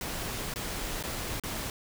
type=noise with dropouts; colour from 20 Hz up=pink; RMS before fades=-35 dBFS; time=0.01-1.7 s; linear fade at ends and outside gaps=1 ms; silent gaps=0.539-0.559 / 1.027-1.037 / 1.398-1.436 s; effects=none